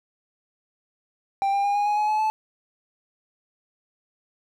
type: tone with pitch steps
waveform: triangle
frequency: 788 / 799 / 810.2 / 821.5 / 832.9 / 844.6 / 856.3 / 868.3 Hz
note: G5 / G5 / G#5 / G#5 / G#5 / G#5 / A5 / A5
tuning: +9 / +33 / -43 / -19 / +5 / +29 / -47 / -23 cents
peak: -18 dBFS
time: 1.42-2.3 s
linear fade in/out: 0 ms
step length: 110 ms
effects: none